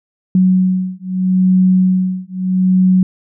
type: beating tone pair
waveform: sine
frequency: 185 / 185.78 Hz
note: F#3 / F#3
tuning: 0 / +7 cents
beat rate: 0.78 Hz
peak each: -13 dBFS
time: 0.35-3.03 s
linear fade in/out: 2 ms
effects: none